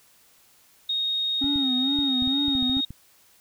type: tone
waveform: sine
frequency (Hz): 3729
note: A#7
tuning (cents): 0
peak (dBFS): -23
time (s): 0.89-2.85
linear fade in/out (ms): 5
type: tone with vibrato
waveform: triangle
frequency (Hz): 268.5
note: C4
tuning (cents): +45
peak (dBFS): -22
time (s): 1.41-2.81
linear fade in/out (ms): 10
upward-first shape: sine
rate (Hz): 2.2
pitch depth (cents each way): 110
type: clicks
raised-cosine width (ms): 5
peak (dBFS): -25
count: 11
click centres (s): 1.442 / 1.559 / 1.989 / 2.223 / 2.275 / 2.482 / 2.552 / 2.626 / 2.697 / 2.769 / 2.906
effects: white hiss -58 dBFS RMS until 3.4 s